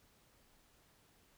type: silence
effects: pink hiss -69 dBFS RMS until 1.37 s